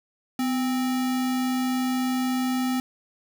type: tone with sample-and-hold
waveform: sine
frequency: 253.2 Hz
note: B3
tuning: 43 cents sharp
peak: -22 dBFS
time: 0.39-2.8 s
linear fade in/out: 2 ms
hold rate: 1050 Hz
effects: none